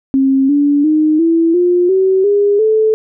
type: tone with pitch steps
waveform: sine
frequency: 268.6 / 287.9 / 308.5 / 330.7 / 354.4 / 379.9 / 407.1 / 436.3 Hz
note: C4 / D4 / D#4 / E4 / F4 / F#4 / G#4 / A4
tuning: +46 / -34 / -15 / +6 / +25 / +46 / -35 / -15 cents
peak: -8 dBFS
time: 0.14-2.94 s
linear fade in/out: 0 ms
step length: 350 ms
effects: none